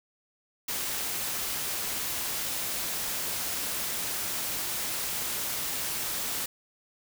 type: noise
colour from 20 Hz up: white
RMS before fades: -32 dBFS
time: 0.68-6.46 s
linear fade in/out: 5 ms
effects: none